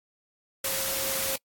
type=tone in noise; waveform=sine; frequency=538 Hz; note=C5; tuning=48 cents sharp; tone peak=-36 dBFS; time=0.64-1.36 s; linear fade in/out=5 ms; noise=white; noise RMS=-29 dBFS; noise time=0.64-1.36 s; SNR=-10 dB; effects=noise-tail reverb RT60 0.1 s tail -25 dB re dry + AAC 64 kbps